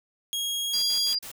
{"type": "tone with pitch glide", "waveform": "sawtooth", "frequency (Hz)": [3283, 3325], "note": ["G#7", "G#7"], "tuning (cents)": [-21, 1], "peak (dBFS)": -24, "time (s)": [0.33, 1.13], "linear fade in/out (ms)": 0, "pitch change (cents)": 22, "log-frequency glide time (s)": [0.62, 0.89]}
{"type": "tone", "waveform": "sine", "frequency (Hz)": 4800, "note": "D8", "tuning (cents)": 37, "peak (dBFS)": -24, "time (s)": [0.73, 1.19], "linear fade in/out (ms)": 10}
{"type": "noise bursts", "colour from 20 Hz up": "white", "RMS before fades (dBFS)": -40, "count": 4, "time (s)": [0.73, 1.316], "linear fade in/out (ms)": 5, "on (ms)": 91, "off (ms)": 74}
{"effects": []}